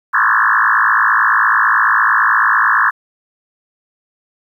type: tone with frequency modulation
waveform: sine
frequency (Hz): 1380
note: F6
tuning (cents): -21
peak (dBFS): -9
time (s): 0.13-2.91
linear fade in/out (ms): 20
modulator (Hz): 54.5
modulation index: 6.9
effects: 8-bit

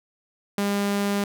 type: tone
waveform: sawtooth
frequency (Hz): 201.7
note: G3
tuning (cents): +50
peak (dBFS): -18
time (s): 0.58-1.24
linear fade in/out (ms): 2
effects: none

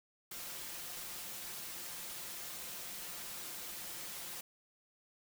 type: noise with comb filter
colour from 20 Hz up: white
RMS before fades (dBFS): -45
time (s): 0.31-4.41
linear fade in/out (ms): 5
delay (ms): 5.7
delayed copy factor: +0.5
effects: none

